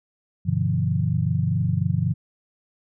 sine chord, G dominant seventh, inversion none, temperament equal with one note detuned, 98 / 123.47 / 146.83 / 170.92 Hz, G2 / B2 / D3 / F3, 0 / 0 / 0 / -37 cents, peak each -25 dBFS, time 0.45-2.14 s, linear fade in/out 20 ms, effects none

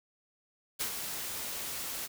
white noise with ADSR envelope, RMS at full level -32 dBFS, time 0.79-2.08 s, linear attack 20 ms, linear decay 85 ms, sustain -6 dB, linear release 29 ms, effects none

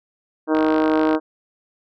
harmonic tone, 156.4 Hz, D#3, 9 cents sharp, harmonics 2 / 3 / 4 / 5 / 6 / 7 / 8 / 9 / 10, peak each -17 / -22 / -24 / -30 / -28 / -31 / -34 / -35 / -34 dBFS, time 0.47-1.2 s, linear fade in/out 50 ms
click train, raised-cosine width 0.3 ms, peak -14 dBFS, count 32, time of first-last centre 0.55-1.15 s, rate 51.7 Hz
effects none

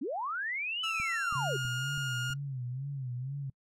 sine linear two-way sweep, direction up then down, 220 to 3031 to 339.8 Hz, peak -32 dBFS, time 0.01-1.57 s, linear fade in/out 10 ms, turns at 0.82 s
30% pulse tone with pitch glide, 1318.5 to 1421.3 Hz, E6 to F6, 0 to +30 cents, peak -31 dBFS, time 0.83-2.34 s, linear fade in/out 10 ms, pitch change +130 cents, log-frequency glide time 0.94-1.48 s
click train, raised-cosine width 5 ms, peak -33 dBFS, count 5, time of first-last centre 1-2.303 s, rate 3.07 Hz
sine tone with vibrato, 131.8 Hz, C3, 13 cents sharp, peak -34 dBFS, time 1.35-3.5 s, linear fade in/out 5 ms, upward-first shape sine, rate 2.1 Hz, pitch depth 130 cents each way
effects noise-tail reverb RT60 0.1 s tail -26 dB re dry + low-pass 9000 Hz 12 dB/octave

